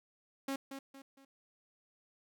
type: tone with echo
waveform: sawtooth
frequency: 272.2 Hz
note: C#4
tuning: 31 cents flat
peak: -31 dBFS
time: 0.48-0.56 s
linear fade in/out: 5 ms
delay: 230 ms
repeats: 3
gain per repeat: -8 dB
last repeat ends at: 1.25 s
effects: none